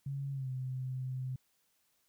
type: tone with pitch glide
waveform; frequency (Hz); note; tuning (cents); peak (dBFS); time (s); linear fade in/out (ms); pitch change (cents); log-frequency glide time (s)
sine; 138.59 to 129.31; C#3 to C3; 0 to -20; -35; 0.06-1.36; 5; -120; 0.32-0.49
effects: white hiss -75 dBFS RMS until 2.08 s